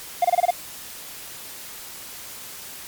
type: tone bursts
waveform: triangle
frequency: 705 Hz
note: F5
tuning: 16 cents sharp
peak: -12 dBFS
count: 6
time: 0.22-0.507 s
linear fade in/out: 5 ms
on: 27 ms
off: 25 ms
effects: white hiss -38 dBFS RMS until 2.87 s + MP3 96 kbps